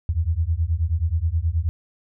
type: beating tone pair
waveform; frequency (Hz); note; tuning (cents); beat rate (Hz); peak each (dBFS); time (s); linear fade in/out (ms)
sine; 77.78 / 87.18; D#2 / F2; 0 / -3; 9.4; -22; 0.09-1.69; 0
effects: none